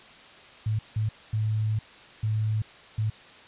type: tone bursts at uneven times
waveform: sine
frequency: 108.4 Hz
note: A2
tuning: 25 cents flat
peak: -23 dBFS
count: 5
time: 0.66-0.79 / 0.96-1.09 / 1.33-1.79 / 2.23-2.62 / 2.98-3.1 s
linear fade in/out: 5 ms
effects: white hiss -49 dBFS RMS until 3.47 s + resampled to 8000 Hz